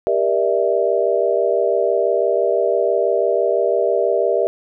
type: chord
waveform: sine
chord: E half-diminished seventh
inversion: first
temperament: just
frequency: 395.6 / 474.7 / 593.3 / 659.3 Hz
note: G4 / Bb4 / D5 / E5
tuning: +16 / +31 / +18 / 0 cents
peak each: -20 dBFS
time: 0.07-4.47 s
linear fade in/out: 0 ms
effects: none